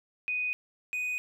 sine / triangle tone pair in turn, 2489 / 2489 Hz, D#7 / D#7, 0 / 0 cents, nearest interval unison, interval 0 cents, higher neither, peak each -28 / -28 dBFS, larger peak neither, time 0.28-0.53 / 0.93-1.18 s, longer neither, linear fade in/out 0 ms, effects none

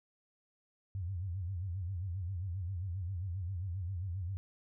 sine tone with vibrato, 91.5 Hz, F#2, 19 cents flat, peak -35 dBFS, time 0.95-4.37 s, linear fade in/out 0 ms, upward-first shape sine, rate 7.5 Hz, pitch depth 150 cents each way, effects none

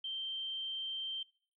sine tone, 3136 Hz, G7, in tune, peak -37 dBFS, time 0.04-1.23 s, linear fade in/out 5 ms, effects noise-tail reverb RT60 0.5 s tail -22 dB re dry

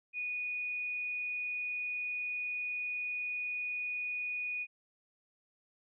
sine tone, 2468 Hz, D#7, 15 cents flat, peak -34 dBFS, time 0.13-4.67 s, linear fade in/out 50 ms, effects none

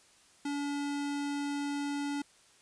square tone, 286 Hz, D4, 46 cents flat, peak -33 dBFS, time 0.45-2.22 s, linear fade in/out 5 ms, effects white hiss -62 dBFS RMS until 2.61 s + resampled to 22050 Hz

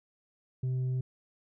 sine tone with tanh clipping, 128.3 Hz, C3, 34 cents flat, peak -29 dBFS, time 0.63-1.01 s, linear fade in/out 5 ms, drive 3 dB, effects none

